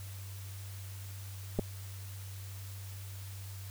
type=clicks; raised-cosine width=2 ms; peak=-18 dBFS; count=2; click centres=1.589 / 1.594 s; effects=added 97 Hz sine -42 dBFS peak until 3.7 s + white hiss -52 dBFS RMS until 3.7 s